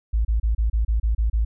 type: tone bursts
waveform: sine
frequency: 55 Hz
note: A1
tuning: in tune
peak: -17 dBFS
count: 9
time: 0.13-1.45 s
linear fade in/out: 10 ms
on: 120 ms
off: 30 ms
effects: none